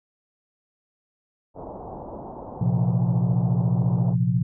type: low-pass noise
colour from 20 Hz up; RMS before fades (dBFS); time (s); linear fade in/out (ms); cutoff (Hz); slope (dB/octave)
white; -37; 1.54-4.16; 50; 920; 48
type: chord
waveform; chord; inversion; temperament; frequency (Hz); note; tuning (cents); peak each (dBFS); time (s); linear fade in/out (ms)
sine; Bb suspended second; none; equal; 116.54 / 130.81 / 174.61; Bb2 / C3 / F3; 0 / 0 / 0; -23; 2.61-4.43; 5
effects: none